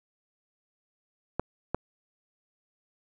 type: clicks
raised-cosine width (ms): 1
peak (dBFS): -13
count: 2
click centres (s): 1.396 / 1.746
effects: none